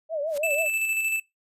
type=tone with vibrato; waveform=sine; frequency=610 Hz; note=D#5; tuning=34 cents flat; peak=-25 dBFS; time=0.09-0.69 s; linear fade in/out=50 ms; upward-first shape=triangle; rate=6.2 Hz; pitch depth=160 cents each way
type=noise with exponential growth; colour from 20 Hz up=white; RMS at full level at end=-34 dBFS; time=0.26-0.38 s; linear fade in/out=5 ms; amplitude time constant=24 ms
type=tone with tremolo; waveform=square; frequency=2637 Hz; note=E7; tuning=in tune; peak=-23 dBFS; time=0.43-1.2 s; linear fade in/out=5 ms; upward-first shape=square; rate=13 Hz; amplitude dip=35%
effects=noise-tail reverb RT60 0.2 s tail -23 dB re dry + resampled to 32000 Hz